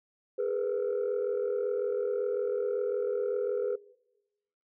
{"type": "tone cluster", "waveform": "sine", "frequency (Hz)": [410.8, 458, 496.2], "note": ["G#4", "A#4", "B4"], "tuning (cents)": [-19, -31, 8], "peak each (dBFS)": [-30, -35, -29], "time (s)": [0.38, 3.76], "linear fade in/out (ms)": 10, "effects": ["noise-tail reverb RT60 1.0 s tail -21 dB re dry", "tanh soft clip ceiling -23 dBFS"]}